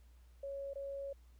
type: tone with dropouts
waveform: sine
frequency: 554.4 Hz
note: C#5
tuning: in tune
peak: -40 dBFS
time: 0.43-1.13 s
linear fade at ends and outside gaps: 5 ms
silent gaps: 0.735-0.756 s
effects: added 60 Hz sine -58 dBFS peak until 1.39 s + pink hiss -74 dBFS RMS until 1.39 s